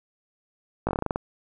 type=slowing click train; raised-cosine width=1 ms; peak=-11 dBFS; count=10; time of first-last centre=0.87-1.16 s; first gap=18 ms; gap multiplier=1.14; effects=none